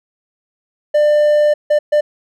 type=tone bursts at uneven times; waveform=triangle; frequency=596 Hz; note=D5; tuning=25 cents sharp; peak=-7 dBFS; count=3; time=0.94-1.54 / 1.7-1.79 / 1.92-2.01 s; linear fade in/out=10 ms; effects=none